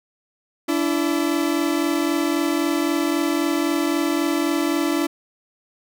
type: tone pair together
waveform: 40% pulse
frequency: 289.4 / 333.2 Hz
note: D4 / E4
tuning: -25 / +19 cents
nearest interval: major second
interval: 244 cents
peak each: -21 dBFS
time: 0.68-5.07 s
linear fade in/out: 10 ms
effects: none